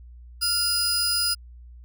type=tone pair together; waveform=sawtooth; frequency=1396.9 / 4973 Hz; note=F6 / D#8; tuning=0 / -2 cents; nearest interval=octave + minor seventh; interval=2198 cents; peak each=-27 / -19 dBFS; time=0.41-1.35 s; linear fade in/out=20 ms; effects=added 60 Hz sine -42 dBFS peak until 1.84 s